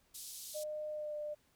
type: band-pass noise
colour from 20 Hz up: white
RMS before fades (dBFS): -48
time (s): 0.14-0.64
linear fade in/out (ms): 10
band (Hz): 3800 to 13000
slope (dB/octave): 24
type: tone with pitch glide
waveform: sine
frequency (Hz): 608 to 598.2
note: D#5 to D5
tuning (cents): -40 to +32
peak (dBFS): -38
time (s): 0.54-1.35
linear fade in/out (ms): 20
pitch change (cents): -28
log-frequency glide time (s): 0.91-1.15
effects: pink hiss -72 dBFS RMS until 1.55 s